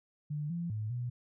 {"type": "tone with pitch steps", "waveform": "sine", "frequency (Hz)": [148.8, 171, 107.6, 122.2], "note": ["D3", "F3", "A2", "B2"], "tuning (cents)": [23, -36, -38, -18], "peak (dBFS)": -33, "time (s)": [0.3, 1.1], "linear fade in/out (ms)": 10, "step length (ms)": 200, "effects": []}